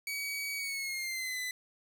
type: tone with pitch glide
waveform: sawtooth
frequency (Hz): 2266 to 2007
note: C#7 to B6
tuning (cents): +37 to +27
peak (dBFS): -31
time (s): 0.07-1.51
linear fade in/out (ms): 2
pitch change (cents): -210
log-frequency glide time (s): 0.56-1.4
effects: 10-bit